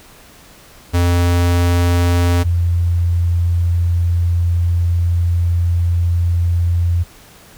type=tone pair in turn; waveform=square / sine; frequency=87.31 / 86.31 Hz; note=F2 / F2; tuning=0 / -20 cents; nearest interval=unison; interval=20 cents; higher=first; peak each=-12 dBFS; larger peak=neither; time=0.93-2.44 / 2.44-7.04 s; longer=second; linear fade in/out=20 ms; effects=pink hiss -43 dBFS RMS until 7.57 s